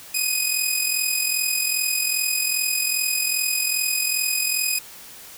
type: tone with amplitude modulation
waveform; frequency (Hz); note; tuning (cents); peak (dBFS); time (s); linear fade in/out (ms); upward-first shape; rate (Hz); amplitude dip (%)
10% pulse; 2500; D#7; +8; -9; 0.14-4.79; 10; sine; 42.5; 55
effects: white hiss -42 dBFS RMS until 5.37 s